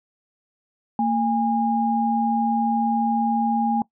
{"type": "tone pair together", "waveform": "sine", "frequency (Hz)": [228.6, 817], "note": ["A#3", "G#5"], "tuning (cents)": [-34, -29], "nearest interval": "octave + minor seventh", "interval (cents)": 2205, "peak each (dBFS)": -21, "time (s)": [0.99, 3.82], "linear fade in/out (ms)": 2, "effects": ["noise-tail reverb RT60 0.1 s tail -21 dB re dry"]}